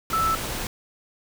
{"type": "tone in noise", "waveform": "sine", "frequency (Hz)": 1318.5, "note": "E6", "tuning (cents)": 0, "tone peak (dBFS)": -20, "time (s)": [0.13, 0.35], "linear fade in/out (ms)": 2, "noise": "pink", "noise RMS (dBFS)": -30, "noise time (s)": [0.1, 0.67], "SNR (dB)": 7, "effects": []}